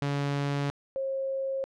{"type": "tone pair in turn", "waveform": ["sawtooth", "sine"], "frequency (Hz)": [142, 537.7], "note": ["C#3", "C5"], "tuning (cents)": [42, 47], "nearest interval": "octave + major seventh", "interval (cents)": 2305, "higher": "second", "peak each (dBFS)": [-23, -28], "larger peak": "first", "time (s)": [[0.02, 0.7], [0.96, 1.64]], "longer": "neither", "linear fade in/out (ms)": 0, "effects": ["low-pass 5000 Hz 12 dB/octave"]}